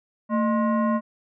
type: tone with frequency modulation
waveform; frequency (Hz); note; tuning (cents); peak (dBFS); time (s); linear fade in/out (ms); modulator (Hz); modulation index
sine; 224.4; A3; +34; -19; 0.29-1.01; 50; 836; 0.89
effects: none